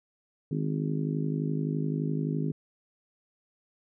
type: harmonic tone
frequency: 51.7 Hz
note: G#1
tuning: 7 cents flat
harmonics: 3 / 4 / 5 / 6 / 7 / 8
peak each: -29 / -37 / -33 / -39 / -40 / -40 dBFS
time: 0.51-2.52 s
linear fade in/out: 5 ms
effects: none